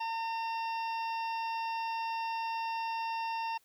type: harmonic tone with a mistuned harmonic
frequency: 909 Hz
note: A#5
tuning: 44 cents flat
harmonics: 1 / 2 / 3 / 4 / 5 / 6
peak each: -33 / -48 / -42 / -54 / -53 / -51 dBFS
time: 0-3.58 s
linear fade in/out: 10 ms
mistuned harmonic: 5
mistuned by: +92 cents
effects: white hiss -69 dBFS RMS until 3.64 s